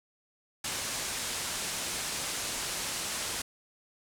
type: low-pass noise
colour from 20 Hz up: white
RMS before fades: -35 dBFS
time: 0.64-3.42 s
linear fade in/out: 5 ms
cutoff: 9700 Hz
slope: 24 dB/octave
effects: none